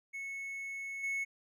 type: tone with level steps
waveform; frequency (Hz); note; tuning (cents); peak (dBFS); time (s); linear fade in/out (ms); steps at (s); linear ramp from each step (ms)
triangle; 2200; C#7; -14; -37 / -31; 0.13-1.25; 20; 1.03; 10
effects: none